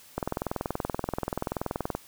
click train, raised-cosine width 1 ms, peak -14 dBFS, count 38, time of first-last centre 0.18-1.95 s, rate 20.9 Hz, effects white hiss -53 dBFS RMS until 2.07 s

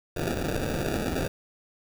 blue noise with sample-and-hold, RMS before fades -29 dBFS, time 0.16-1.28 s, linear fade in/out 5 ms, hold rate 1050 Hz, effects none

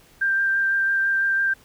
sine tone with vibrato, 1581 Hz, G6, 14 cents sharp, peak -18 dBFS, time 0.21-1.54 s, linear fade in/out 10 ms, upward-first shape triangle, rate 6 Hz, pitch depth 14 cents each way, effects pink hiss -54 dBFS RMS until 1.64 s

